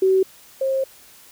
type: tone pair in turn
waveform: sine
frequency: 379.8 / 534 Hz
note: F#4 / C5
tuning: +45 / +35 cents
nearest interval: tritone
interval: 590 cents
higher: second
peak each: -13 / -18 dBFS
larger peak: first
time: 0.02-0.23 / 0.61-0.84 s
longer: second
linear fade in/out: 5 ms
effects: white hiss -48 dBFS RMS until 1.31 s